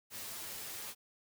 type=noise with comb filter; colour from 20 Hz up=white; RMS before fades=-44 dBFS; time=0.1-0.95 s; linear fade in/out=50 ms; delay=9.1 ms; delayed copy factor=+0.65; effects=none